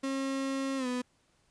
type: tone with pitch glide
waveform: 35% pulse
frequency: 270 to 249 Hz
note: C#4 to B3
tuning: -45 to +14 cents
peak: -29 dBFS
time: 0.03-1.02 s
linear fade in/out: 10 ms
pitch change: -141 cents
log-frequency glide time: 0.77-0.87 s
effects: pink hiss -70 dBFS RMS until 1.5 s + resampled to 22050 Hz